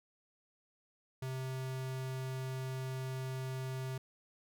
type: tone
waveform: square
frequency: 130.81 Hz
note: C3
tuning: in tune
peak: -38 dBFS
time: 1.22-3.98 s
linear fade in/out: 5 ms
effects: none